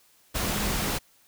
sine tone in noise, 203.2 Hz, G#3, 38 cents flat, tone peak -35 dBFS, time 0.35-0.91 s, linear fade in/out 20 ms, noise pink, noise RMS -28 dBFS, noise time 0.34-0.99 s, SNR -10 dB, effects white hiss -61 dBFS RMS until 1.27 s

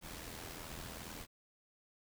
pink noise with amplitude modulation, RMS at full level -45 dBFS, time 0.01-1.27 s, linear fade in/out 50 ms, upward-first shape sine, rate 82.5 Hz, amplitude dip 55%, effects none

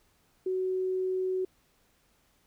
sine tone, 373 Hz, F#4, 14 cents sharp, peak -27 dBFS, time 0.46-1.45 s, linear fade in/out 5 ms, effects pink hiss -68 dBFS RMS until 2.46 s

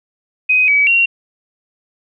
sine tone with pitch steps, 2511 / 2279 / 2749 Hz, D#7 / C#7 / F7, +15 / +47 / -28 cents, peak -9 dBFS, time 0.49-1.06 s, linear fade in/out 10 ms, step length 190 ms, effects none

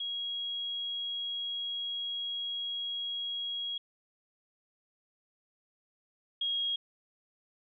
sine tone pair in turn, 3300 / 3279 Hz, G#7 / G#7, -12 / -23 cents, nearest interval unison, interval 11 cents, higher first, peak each -33 / -29 dBFS, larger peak second, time 0-3.78 / 6.41-6.76 s, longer first, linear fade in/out 5 ms, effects none

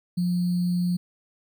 sine tone with sample-and-hold, 177.3 Hz, F3, 26 cents sharp, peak -21 dBFS, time 0.17-0.97 s, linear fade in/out 10 ms, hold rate 4410 Hz, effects none

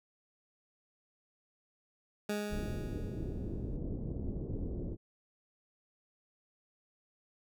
20% pulse tone with exponential decay, 207.7 Hz, G#3, in tune, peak -27 dBFS, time 2.29-3.77 s, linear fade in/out 5 ms, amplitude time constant 320 ms
pink low-pass noise, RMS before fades -38 dBFS, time 2.49-4.97 s, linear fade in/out 50 ms, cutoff 420 Hz, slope 24 dB/octave
effects none

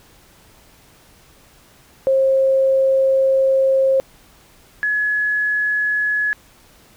sine tone pair in turn, 534 / 1695.3 Hz, C5 / G#6, +35 / +35 cents, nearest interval octave + minor sixth, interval 2000 cents, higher second, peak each -12 / -16 dBFS, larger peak first, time 2.07-4 / 4.83-6.33 s, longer first, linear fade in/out 0 ms, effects pink hiss -50 dBFS RMS until 6.96 s

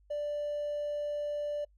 triangle tone with hard clipping, 588 Hz, D5, 2 cents sharp, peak -32 dBFS, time 0.1-1.65 s, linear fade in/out 10 ms, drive 4 dB, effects noise-tail reverb RT60 0.1 s tail -26 dB re dry + added 50 Hz sine -61 dBFS peak until 1.77 s

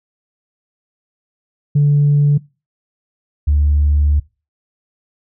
sine tone pair in turn, 145.1 / 73.31 Hz, D3 / D2, -21 / -3 cents, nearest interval octave, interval 1182 cents, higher first, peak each -7 / -9 dBFS, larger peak first, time 1.75-2.38 / 3.47-4.2 s, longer second, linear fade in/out 10 ms, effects noise-tail reverb RT60 0.3 s tail -23 dB re dry + tanh soft clip ceiling -6 dBFS

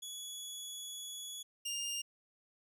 20% pulse tone pair in turn, 3385 / 2813 Hz, G#7 / F7, +32 / +12 cents, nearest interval minor third, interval 320 cents, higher first, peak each -37 / -32 dBFS, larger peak second, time 0.02-1.43 / 1.65-2.02 s, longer first, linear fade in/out 10 ms, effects none

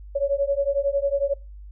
sine beating tone pair, 554.4 / 565.4 Hz, C#5 / C#5, 0 / +34 cents, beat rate 11 Hz, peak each -23 dBFS, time 0.15-1.34 s, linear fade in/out 10 ms, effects noise-tail reverb RT60 0.3 s tail -25 dB re dry + added 50 Hz sine -38 dBFS peak until 1.71 s

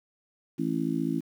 harmonic tone, 54.9 Hz, A1, 3 cents flat, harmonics 3 / 4 / 5 / 6, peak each -32 / -33 / -29 / -32 dBFS, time 0.58-1.21 s, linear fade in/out 20 ms, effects 9-bit

